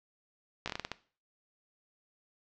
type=slowing click train; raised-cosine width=0.2 ms; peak=-17 dBFS; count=8; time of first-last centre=0.66-0.917 s; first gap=16 ms; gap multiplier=1.27; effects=noise-tail reverb RT60 0.4 s tail -17 dB re dry + low-pass 5000 Hz 12 dB/octave